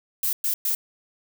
violet noise bursts, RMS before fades -24 dBFS, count 3, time 0.23-0.75 s, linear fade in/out 2 ms, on 100 ms, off 110 ms, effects none

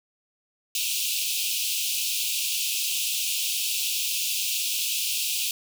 pink high-pass noise, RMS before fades -27 dBFS, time 0.75-5.51 s, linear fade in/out 2 ms, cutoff 2500 Hz, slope 96 dB/octave, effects none

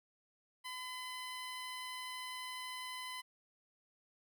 15% pulse tone, 1014 Hz, B5, 45 cents sharp, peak -36 dBFS, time 0.64-3.22 s, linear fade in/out 20 ms, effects none

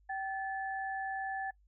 sine tone pair together, 773 / 1735.3 Hz, G5 / A6, -24 / -24 cents, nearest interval octave + major second, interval 1400 cents, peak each -36 / -39 dBFS, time 0.09-1.51 s, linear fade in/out 10 ms, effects noise-tail reverb RT60 0.1 s tail -22 dB re dry + added 50 Hz sine -63 dBFS peak until 1.67 s

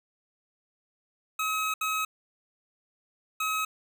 25% pulse tone bursts at uneven times, 1277 Hz, D#6, 45 cents sharp, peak -23 dBFS, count 3, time 1.39-1.74 / 1.81-2.05 / 3.4-3.65 s, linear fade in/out 5 ms, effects none

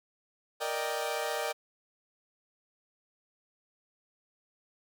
sawtooth chord, Eb major seventh, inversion second, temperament equal, 466.2 / 587.3 / 622.3 / 784 Hz, Bb4 / D5 / Eb5 / G5, 0 / 0 / 0 / 0 cents, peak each -33 dBFS, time 0.6-1.53 s, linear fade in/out 20 ms, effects none

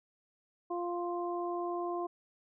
harmonic tone, 349.2 Hz, F4, in tune, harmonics 1 / 2 / 3, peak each -35 / -38 / -40 dBFS, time 0.7-2.07 s, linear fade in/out 10 ms, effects none

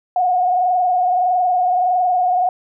sine tone with frequency modulation, 726 Hz, F#5, 33 cents flat, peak -13 dBFS, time 0.16-2.49 s, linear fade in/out 2 ms, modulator 21.6 Hz, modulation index 0.97, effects none

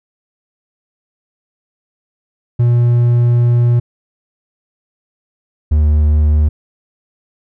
triangle tone pair in turn, 120 / 75.42 Hz, B2 / D2, -49 / +47 cents, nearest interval minor sixth, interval 804 cents, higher first, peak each -6 dBFS, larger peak neither, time 2.59-3.8 / 5.71-6.49 s, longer first, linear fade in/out 10 ms, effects none

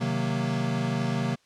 square chord, C half-diminished seventh, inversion none, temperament equal, 130.81 / 155.56 / 185 / 233.1 Hz, C3 / Eb3 / Gb3 / Bb3, 0 / 0 / 0 / 0 cents, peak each -30 / -33 / -33 / -31 dBFS, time 0-1.36 s, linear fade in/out 20 ms, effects white hiss -64 dBFS RMS until 1.45 s + low-pass 6000 Hz 12 dB/octave

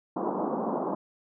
pink band-pass noise, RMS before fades -30 dBFS, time 0.16-0.95 s, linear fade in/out 5 ms, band 190 to 1100 Hz, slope 48 dB/octave, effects none

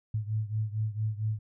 sine beating tone pair, 106.9 / 111.3 Hz, A2 / A2, -49 / +20 cents, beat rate 4.4 Hz, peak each -30 / -33 dBFS, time 0.14-1.39 s, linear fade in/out 5 ms, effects none

